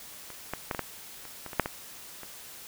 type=clicks; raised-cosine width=0.5 ms; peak=-28 / -16 / -14 / -18 / -14 / -30 / -23 / -24 / -6 / -16 / -27 dBFS; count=11; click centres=0.303 / 0.536 / 0.712 / 0.748 / 0.793 / 1.253 / 1.463 / 1.532 / 1.597 / 1.659 / 2.233 s; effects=white hiss -46 dBFS RMS until 2.67 s